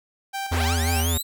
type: tone with tremolo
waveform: sawtooth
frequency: 784 Hz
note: G5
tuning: in tune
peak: -23 dBFS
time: 0.33-1.04 s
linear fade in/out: 20 ms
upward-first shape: square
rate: 3.7 Hz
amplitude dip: 45%
type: linear sweep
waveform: 10% pulse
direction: up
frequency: 148.6 to 4092 Hz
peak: -19 dBFS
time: 0.51-1.23 s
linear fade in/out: 20 ms
type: tone with vibrato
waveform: square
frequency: 82.41 Hz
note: E2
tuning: in tune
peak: -22 dBFS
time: 0.51-1.18 s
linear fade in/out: 10 ms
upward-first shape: sine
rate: 5.6 Hz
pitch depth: 57 cents each way
effects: none